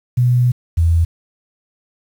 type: tone pair in turn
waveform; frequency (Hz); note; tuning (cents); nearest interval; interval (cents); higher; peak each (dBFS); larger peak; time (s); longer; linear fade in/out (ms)
sine; 123.47 / 83.25; B2 / E2; 0 / +18; perfect fifth; 682; first; -10; neither; 0.17-0.52 / 0.77-1.05; first; 10
effects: 7-bit